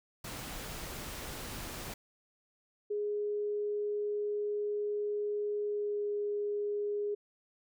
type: noise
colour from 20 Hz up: pink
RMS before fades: -42 dBFS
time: 0.24-1.94 s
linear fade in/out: 5 ms
type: tone with pitch glide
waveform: sine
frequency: 415.3 to 412.7 Hz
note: G#4 to G#4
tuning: 0 to -11 cents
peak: -31 dBFS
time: 2.9-7.15 s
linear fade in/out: 10 ms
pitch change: -11 cents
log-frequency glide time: 5.64-6.06 s
effects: none